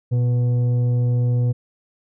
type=tone with frequency modulation; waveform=sine; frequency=121 Hz; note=B2; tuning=35 cents flat; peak=-14 dBFS; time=0.11-1.53 s; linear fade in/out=20 ms; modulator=370 Hz; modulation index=0.27; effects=tanh soft clip ceiling -13 dBFS